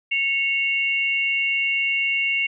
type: tone pair together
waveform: sine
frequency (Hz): 2200 / 2772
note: C#7 / F7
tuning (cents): -14 / -14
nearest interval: major third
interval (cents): 400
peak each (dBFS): -22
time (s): 0.11-2.47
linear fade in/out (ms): 10
effects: none